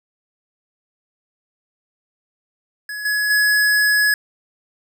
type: tone with level steps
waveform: square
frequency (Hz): 1688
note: G#6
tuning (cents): +28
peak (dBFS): -27 / -18 / -14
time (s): 2.89-4.14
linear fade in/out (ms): 2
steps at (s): 3.05 / 3.3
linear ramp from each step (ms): 5
effects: none